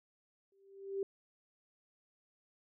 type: tone with exponential growth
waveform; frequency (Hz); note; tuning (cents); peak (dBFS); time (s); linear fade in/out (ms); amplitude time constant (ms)
sine; 392; G4; 0; -31; 0.52-1.03; 2; 110
effects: none